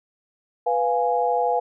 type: chord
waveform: sine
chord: F diminished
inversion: second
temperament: equal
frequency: 493.9 / 698.5 / 830.6 Hz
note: Cb5 / F5 / Ab5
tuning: 0 / 0 / 0 cents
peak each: -23 dBFS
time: 0.66-1.6 s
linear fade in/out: 10 ms
effects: none